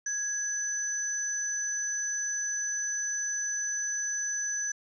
sine tone pair together, 1661.2 / 6013 Hz, G#6 / F#8, 0 / +27 cents, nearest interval octave + minor seventh, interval 2227 cents, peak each -35 / -30 dBFS, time 0.06-4.72 s, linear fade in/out 5 ms, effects none

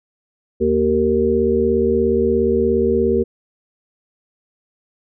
harmonic tone, 77 Hz, D#2, 17 cents flat, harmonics 1 / 3 / 5 / 6, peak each -25 / -20 / -17 / -18 dBFS, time 0.6-3.24 s, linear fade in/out 20 ms, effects none

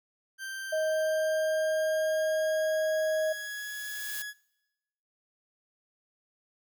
40% pulse tone with pitch glide, 1568 to 1680.5 Hz, G6 to G#6, 0 to +20 cents, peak -35 dBFS, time 0.38-4.34 s, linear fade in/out 50 ms, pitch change +120 cents, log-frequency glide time 0.78-3.72 s
sine tone, 628 Hz, D#5, 16 cents sharp, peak -26 dBFS, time 0.72-3.33 s, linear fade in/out 10 ms
blue noise with exponential growth, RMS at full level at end -37 dBFS, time 2.28-4.22 s, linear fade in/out 0 ms, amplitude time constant 420 ms
effects noise-tail reverb RT60 1.0 s tail -24 dB re dry

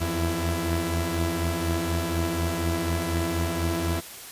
sawtooth tone cluster, 82.8 / 86.9 / 333.2 Hz, E2 / F2 / E4, +8 / -8 / +19 cents, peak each -25 dBFS, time 0-4.01 s, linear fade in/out 20 ms, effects white hiss -41 dBFS RMS until 4.31 s + resampled to 32000 Hz

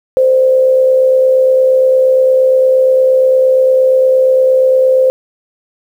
sine tone with amplitude modulation, 519 Hz, C5, 14 cents flat, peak -4 dBFS, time 0.17-5.1 s, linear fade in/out 0 ms, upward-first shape sine, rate 68.6 Hz, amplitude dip 40%, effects 7-bit

